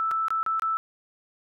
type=tone with dropouts; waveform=sine; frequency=1318.5 Hz; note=E6; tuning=in tune; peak=-23 dBFS; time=0-0.77 s; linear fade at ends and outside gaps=0 ms; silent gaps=0.111-0.115 / 0.283-0.305 / 0.43-0.463 / 0.596-0.621 s; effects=none